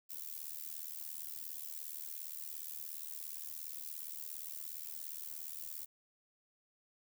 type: noise with amplitude modulation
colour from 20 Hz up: violet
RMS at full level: -41 dBFS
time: 0.09-5.86 s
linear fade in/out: 20 ms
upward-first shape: sine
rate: 77.2 Hz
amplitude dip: 95%
effects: none